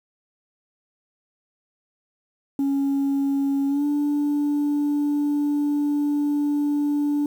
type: tone with pitch glide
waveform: sine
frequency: 277.2 to 291.5 Hz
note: C#4 to D4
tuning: 0 to -13 cents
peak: -17 dBFS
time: 2.59-7.26 s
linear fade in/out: 2 ms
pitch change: +87 cents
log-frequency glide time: 3.68-3.85 s
effects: tanh soft clip ceiling -18 dBFS + 8-bit